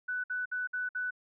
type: tone bursts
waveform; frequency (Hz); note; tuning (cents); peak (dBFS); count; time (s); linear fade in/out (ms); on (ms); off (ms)
sine; 1491; F#6; +13; -31; 5; 0.08-1.108; 10; 160; 57
effects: none